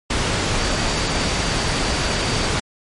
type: tone in noise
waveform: sine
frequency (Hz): 4630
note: D8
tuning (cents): -25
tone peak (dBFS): -31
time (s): 0.58-2.47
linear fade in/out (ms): 5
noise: pink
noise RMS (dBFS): -20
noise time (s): 0.1-2.6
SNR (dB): -14
effects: low-pass 7000 Hz 12 dB/octave + MP3 48 kbps